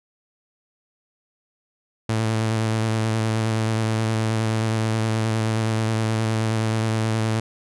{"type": "tone with vibrato", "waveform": "sawtooth", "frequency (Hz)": 110.9, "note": "A2", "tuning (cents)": 14, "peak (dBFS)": -16, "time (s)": [2.09, 7.4], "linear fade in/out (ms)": 5, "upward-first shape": "square", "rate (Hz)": 9.5, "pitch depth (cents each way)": 17, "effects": ["resampled to 24000 Hz"]}